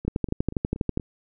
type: two click trains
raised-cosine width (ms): 3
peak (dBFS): -22 / -10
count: 5 / 12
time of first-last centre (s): 0.05-0.998 / 0.08-0.974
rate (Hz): 4.22 / 12.3
effects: none